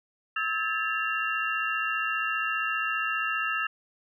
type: tone cluster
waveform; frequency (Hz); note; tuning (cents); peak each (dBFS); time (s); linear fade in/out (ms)
sine; 1296 / 1621 / 1736 / 2764; E6 / G#6 / A6 / F7; -30 / -42 / -24 / -19; -30 / -35 / -32 / -31; 0.36-3.67; 5
effects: none